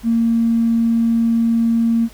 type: tone with tanh clipping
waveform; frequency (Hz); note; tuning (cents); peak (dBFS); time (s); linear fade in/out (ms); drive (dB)
triangle; 230; A#3; -23; -12; 0.03-2.09; 50; 2
effects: added 50 Hz sine -43 dBFS peak until 2.13 s + pink hiss -45 dBFS RMS until 2.13 s